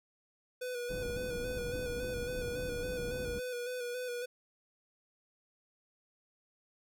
square tone with vibrato, 492.3 Hz, B4, 6 cents flat, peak -37 dBFS, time 0.61-4.26 s, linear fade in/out 10 ms, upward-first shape square, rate 3.6 Hz, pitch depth 30 cents each way
pink low-pass noise, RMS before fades -42 dBFS, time 0.89-3.4 s, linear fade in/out 20 ms, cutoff 400 Hz, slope 12 dB/octave
effects none

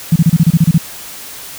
sine tone bursts, 164.81 Hz, E3, in tune, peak -4 dBFS, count 10, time 0.12-0.78 s, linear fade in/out 5 ms, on 39 ms, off 30 ms, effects white hiss -30 dBFS RMS until 1.58 s

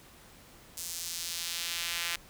sawtooth tone with high-pass filter sweep, 170.7 Hz, F3, 39 cents flat, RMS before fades -36 dBFS, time 0.77-2.16 s, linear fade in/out 5 ms, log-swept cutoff 6900 to 2200 Hz, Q 1.1, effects pink hiss -55 dBFS RMS until 2.29 s

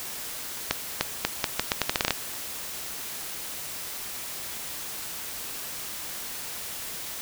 accelerating click train, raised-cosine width 0.2 ms, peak -4 dBFS, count 13, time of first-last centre 0.71-2.107 s, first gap 300 ms, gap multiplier 0.8, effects white hiss -36 dBFS RMS until 7.21 s

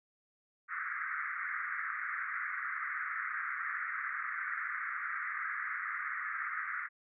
pink band-pass noise, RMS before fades -38 dBFS, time 0.68-6.89 s, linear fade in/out 50 ms, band 1200 to 2100 Hz, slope 96 dB/octave, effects none

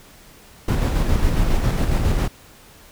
brown noise with tremolo, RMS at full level -17 dBFS, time 0.68-2.28 s, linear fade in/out 5 ms, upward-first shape square, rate 7.3 Hz, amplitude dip 30%, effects pink hiss -47 dBFS RMS until 2.91 s

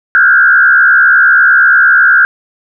sine tone with frequency modulation, 1514 Hz, F#6, 39 cents sharp, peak -3 dBFS, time 0.15-2.25 s, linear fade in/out 0 ms, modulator 68.3 Hz, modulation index 1.7, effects none

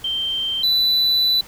sine / triangle tone pair in turn, 3136 / 3981 Hz, G7 / B7, 0 / +13 cents, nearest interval major third, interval 413 cents, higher second, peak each -20 / -13 dBFS, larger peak second, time 0.04-0.63 / 0.63-1.41 s, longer second, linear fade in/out 5 ms, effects pink hiss -43 dBFS RMS until 1.47 s

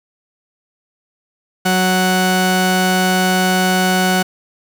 sawtooth tone pair together, 185 / 740 Hz, F#3 / F#5, 0 / 0 cents, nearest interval 2 octaves, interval 2400 cents, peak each -11 dBFS, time 1.65-4.23 s, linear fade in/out 10 ms, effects none

